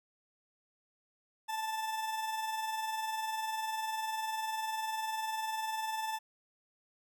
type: tone with tremolo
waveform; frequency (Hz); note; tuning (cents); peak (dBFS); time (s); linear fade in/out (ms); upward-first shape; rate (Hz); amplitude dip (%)
40% pulse; 880; A5; 0; -31; 1.48-6.19; 20; triangle; 20; 50
effects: none